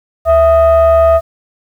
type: tone with frequency modulation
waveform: sine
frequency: 659.3 Hz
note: E5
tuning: in tune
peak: -4 dBFS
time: 0.25-1.21 s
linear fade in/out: 50 ms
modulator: 585 Hz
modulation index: 0.54
effects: tanh soft clip ceiling -1 dBFS + 7-bit

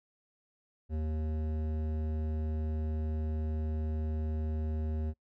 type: tone with hard clipping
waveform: triangle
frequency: 77.78 Hz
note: D#2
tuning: in tune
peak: -33 dBFS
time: 0.89-5.14 s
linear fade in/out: 50 ms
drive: 17 dB
effects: noise-tail reverb RT60 0.1 s tail -24 dB re dry

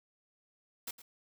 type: noise with echo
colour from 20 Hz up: white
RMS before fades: -40 dBFS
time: 0.87-0.91 s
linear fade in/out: 5 ms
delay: 110 ms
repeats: 1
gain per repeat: -14 dB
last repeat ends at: 1.02 s
effects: none

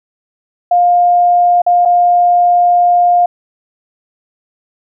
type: tone with dropouts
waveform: sine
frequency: 706 Hz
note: F5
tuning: 19 cents sharp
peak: -6 dBFS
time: 0.71-3.26 s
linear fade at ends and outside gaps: 5 ms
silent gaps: 1.619-1.664 / 1.852-1.856 s
effects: none

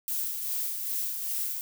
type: noise with tremolo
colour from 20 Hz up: violet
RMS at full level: -30 dBFS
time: 0.08-1.61 s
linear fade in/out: 0 ms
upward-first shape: sine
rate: 2.5 Hz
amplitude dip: 40%
effects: none

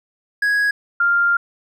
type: tone pair in turn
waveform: triangle / sine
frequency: 1661.2 / 1396.9 Hz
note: G#6 / F6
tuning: 0 / 0 cents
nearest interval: minor third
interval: 300 cents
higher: first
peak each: -13 dBFS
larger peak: neither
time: 0.42-0.71 / 1-1.37 s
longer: second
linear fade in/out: 5 ms
effects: none

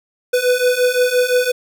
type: beating tone pair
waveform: square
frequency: 493.9 / 499.7 Hz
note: B4 / B4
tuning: 0 / +20 cents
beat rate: 5.8 Hz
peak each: -18 / -16 dBFS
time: 0.33-1.52 s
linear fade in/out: 10 ms
effects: none

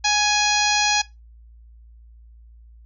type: harmonic tone with a mistuned harmonic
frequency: 830.6 Hz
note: G#5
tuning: in tune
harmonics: 1 / 2 / 3 / 4 / 5 / 6 / 7 / 8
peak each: -22 / -25 / -24 / -27 / -24 / -26 / -26 / -29 dBFS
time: 0.04-1.02 s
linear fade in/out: 10 ms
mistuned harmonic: 2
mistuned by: +15 cents
effects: noise-tail reverb RT60 0.2 s tail -19 dB re dry + added 57 Hz sine -44 dBFS peak until 2.85 s

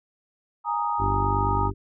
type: chord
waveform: sine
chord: Ab suspended second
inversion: none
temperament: equal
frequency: 830.6 / 932.3 / 1244.5 Hz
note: Ab5 / Bb5 / Eb6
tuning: 0 / 0 / 0 cents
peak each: -29 / -26 / -28 dBFS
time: 0.64-1.71 s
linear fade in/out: 50 ms
type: harmonic tone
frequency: 49 Hz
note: G1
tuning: in tune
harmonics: 1 / 2 / 3 / 4 / 5 / 6 / 7 / 8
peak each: -28 / -26 / -40 / -39 / -39 / -34 / -38 / -32 dBFS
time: 0.98-1.74 s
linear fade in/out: 50 ms
effects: none

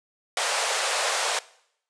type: band-pass noise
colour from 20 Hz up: pink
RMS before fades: -26 dBFS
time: 0.37-1.39 s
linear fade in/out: 2 ms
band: 480 to 9500 Hz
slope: 48 dB/octave
effects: noise-tail reverb RT60 0.7 s tail -20 dB re dry

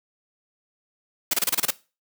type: noise bursts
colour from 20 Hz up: white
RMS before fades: -21 dBFS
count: 8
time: 1.31-1.707 s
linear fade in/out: 5 ms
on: 26 ms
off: 27 ms
effects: noise-tail reverb RT60 0.3 s tail -19 dB re dry + high-pass 150 Hz 12 dB/octave

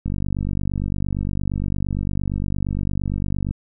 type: click train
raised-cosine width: 5 ms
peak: -12 dBFS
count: 169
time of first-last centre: 0.06-3.51 s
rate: 48.7 Hz
effects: none

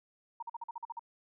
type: tone bursts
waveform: sine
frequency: 932.3 Hz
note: A#5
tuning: in tune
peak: -37 dBFS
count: 9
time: 0.4-0.994 s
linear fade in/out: 5 ms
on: 26 ms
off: 45 ms
effects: none

